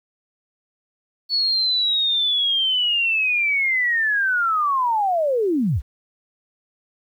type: linear sweep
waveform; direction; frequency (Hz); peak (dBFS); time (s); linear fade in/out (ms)
sine; down; 4435 to 44.37; -17; 1.29-5.82; 50
effects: 9-bit